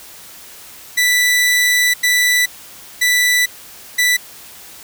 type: tone bursts at uneven times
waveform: sawtooth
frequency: 1975.5 Hz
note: B6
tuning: in tune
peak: -8 dBFS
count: 4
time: 0.97-1.94 / 2.03-2.46 / 3.01-3.46 / 3.98-4.17 s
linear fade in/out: 10 ms
effects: white hiss -38 dBFS RMS until 4.83 s